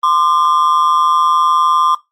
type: ring-modulated tone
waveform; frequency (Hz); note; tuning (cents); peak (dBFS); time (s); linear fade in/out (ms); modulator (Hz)
triangle; 1118; C#6; +14; -5; 0.03-1.95; 5; 79.8
effects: noise-tail reverb RT60 0.2 s tail -19 dB re dry + Opus 32 kbps